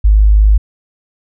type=tone; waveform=sine; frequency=51.91 Hz; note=G#1; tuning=in tune; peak=-4 dBFS; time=0.04-0.58 s; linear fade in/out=10 ms; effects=none